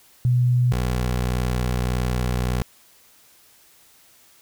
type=tone pair in turn; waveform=sine / 20% pulse; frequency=123.47 / 61.73 Hz; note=B2 / B1; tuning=0 / 0 cents; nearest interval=octave; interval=1200 cents; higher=first; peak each=-15 / -16 dBFS; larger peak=first; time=0.25-0.72 / 0.72-2.62 s; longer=second; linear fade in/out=0 ms; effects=white hiss -54 dBFS RMS until 4.41 s